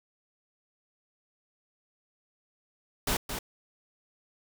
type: noise with echo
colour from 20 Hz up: pink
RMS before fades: -28 dBFS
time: 3.07-3.17 s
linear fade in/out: 5 ms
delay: 220 ms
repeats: 1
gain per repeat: -7 dB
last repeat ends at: 3.39 s
effects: none